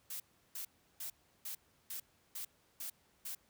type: noise bursts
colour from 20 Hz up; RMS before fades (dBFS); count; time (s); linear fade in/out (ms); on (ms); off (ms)
blue; -43; 8; 0.1-3.35; 5; 100; 350
effects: pink hiss -71 dBFS RMS until 3.49 s + high-pass 60 Hz 12 dB/octave